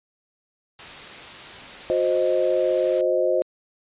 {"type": "noise", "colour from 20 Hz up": "white", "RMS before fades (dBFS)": -38, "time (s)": [0.79, 3.01], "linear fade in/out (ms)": 0}
{"type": "chord", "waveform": "sine", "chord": "C diminished", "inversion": "second", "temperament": "equal with one note detuned", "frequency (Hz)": [362, 523.3, 622.3], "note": ["Gb4", "C5", "Eb5"], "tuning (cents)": [-38, 0, 0], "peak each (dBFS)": [-24, -21, -23], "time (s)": [1.9, 3.42], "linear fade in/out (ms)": 0}
{"effects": ["resampled to 8000 Hz"]}